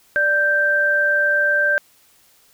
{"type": "tone pair together", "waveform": "sine", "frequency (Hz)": [587.3, 1568], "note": ["D5", "G6"], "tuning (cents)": [0, 0], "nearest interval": "octave + perfect fourth", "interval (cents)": 1700, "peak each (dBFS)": [-22, -15], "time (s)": [0.16, 1.78], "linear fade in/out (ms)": 0, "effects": ["white hiss -55 dBFS RMS until 2.53 s"]}